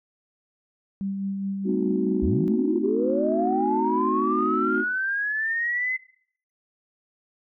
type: tone with tremolo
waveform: sine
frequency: 196 Hz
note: G3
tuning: in tune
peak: -25 dBFS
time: 1.01-2.48 s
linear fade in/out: 0 ms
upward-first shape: sine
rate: 4.8 Hz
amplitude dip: 30%
type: chord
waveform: sine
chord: A diminished seventh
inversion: none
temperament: equal with one note detuned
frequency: 220 / 257.6 / 311.1 / 370 Hz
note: A3 / C4 / Eb4 / Gb4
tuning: 0 / -27 / 0 / 0 cents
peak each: -30 / -28 / -28 / -25 dBFS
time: 1.64-4.85 s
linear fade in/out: 50 ms
type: linear sweep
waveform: sine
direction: up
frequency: 55 to 2057 Hz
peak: -23 dBFS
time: 2.22-5.97 s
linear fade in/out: 10 ms
effects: noise-tail reverb RT60 0.6 s tail -21 dB re dry + tanh soft clip ceiling -9 dBFS